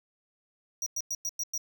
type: tone bursts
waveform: square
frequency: 5770 Hz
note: F#8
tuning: 44 cents flat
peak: -30 dBFS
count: 6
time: 0.82-1.578 s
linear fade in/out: 2 ms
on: 43 ms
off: 100 ms
effects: 12-bit